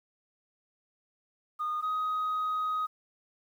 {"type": "tone pair in turn", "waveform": "sine", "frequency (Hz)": [1227, 1255], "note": ["D#6", "D#6"], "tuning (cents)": [-25, 15], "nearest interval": "unison", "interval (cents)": 40, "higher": "second", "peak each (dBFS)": [-28, -26], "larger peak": "second", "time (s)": [[1.59, 1.82], [1.82, 2.87]], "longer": "second", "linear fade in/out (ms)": 20, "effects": ["tanh soft clip ceiling -26 dBFS", "10-bit"]}